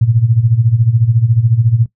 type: tone with tremolo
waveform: sine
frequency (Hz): 115.6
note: A#2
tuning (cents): -14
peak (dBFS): -5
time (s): 0.01-1.86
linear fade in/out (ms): 5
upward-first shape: sine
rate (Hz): 14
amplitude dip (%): 80
effects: noise-tail reverb RT60 0.1 s tail -18 dB re dry